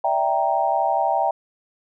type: chord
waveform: sine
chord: E half-diminished seventh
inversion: third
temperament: equal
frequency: 587.3 / 659.3 / 784 / 932.3 Hz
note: D5 / E5 / G5 / Bb5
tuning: 0 / 0 / 0 / 0 cents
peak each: -27 / -23 / -21 / -24 dBFS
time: 0.04-1.31 s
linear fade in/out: 5 ms
effects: none